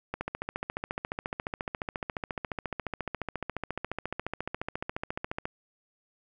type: click train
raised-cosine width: 0.5 ms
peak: -17 dBFS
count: 77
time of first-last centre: 0.14-5.455 s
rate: 14.3 Hz
effects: none